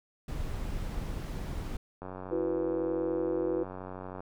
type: noise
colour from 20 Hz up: brown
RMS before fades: -35 dBFS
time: 0.28-1.77 s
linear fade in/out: 5 ms
type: click train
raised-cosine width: 1 ms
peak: -27 dBFS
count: 204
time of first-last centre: 2.02-4.205 s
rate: 92.9 Hz
type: chord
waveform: sine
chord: E suspended second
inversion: none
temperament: just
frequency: 329.6 / 370.8 / 494.4 Hz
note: E4 / F#4 / B4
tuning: 0 / +4 / +2 cents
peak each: -32 / -34 / -32 dBFS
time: 2.31-3.64 s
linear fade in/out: 10 ms
effects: none